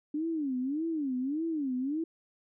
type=tone with vibrato; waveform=sine; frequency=288.5 Hz; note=D4; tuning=31 cents flat; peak=-29 dBFS; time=0.14-2.04 s; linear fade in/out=5 ms; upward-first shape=sine; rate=1.7 Hz; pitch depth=240 cents each way; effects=none